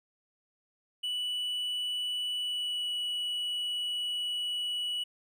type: tone with pitch glide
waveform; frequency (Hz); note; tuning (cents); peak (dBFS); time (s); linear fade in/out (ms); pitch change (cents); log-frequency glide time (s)
triangle; 2960 to 2941; F#7 to F#7; 0 to -11; -29; 1.03-5.04; 10; -11; 2.37-2.9
effects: none